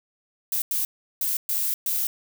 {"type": "noise bursts at uneven times", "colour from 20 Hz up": "violet", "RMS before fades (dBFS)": -25, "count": 5, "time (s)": [[0.52, 0.62], [0.71, 0.85], [1.21, 1.37], [1.49, 1.74], [1.86, 2.07]], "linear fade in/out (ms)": 2, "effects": []}